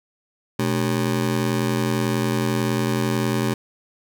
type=ring-modulated tone; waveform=25% pulse; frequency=169.3 Hz; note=E3; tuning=46 cents sharp; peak=-13 dBFS; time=0.59-3.54 s; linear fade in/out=5 ms; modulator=45.5 Hz; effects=none